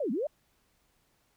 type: linear two-way sweep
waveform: sine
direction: down then up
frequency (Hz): 634 to 196 to 634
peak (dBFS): -28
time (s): 0-0.27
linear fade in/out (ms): 5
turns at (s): 0.11
effects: pink hiss -71 dBFS RMS until 1.36 s